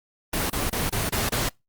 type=noise bursts; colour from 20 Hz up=pink; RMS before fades=-25 dBFS; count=6; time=0.33-1.49 s; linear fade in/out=5 ms; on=170 ms; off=28 ms; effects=noise-tail reverb RT60 0.2 s tail -26 dB re dry + Opus 24 kbps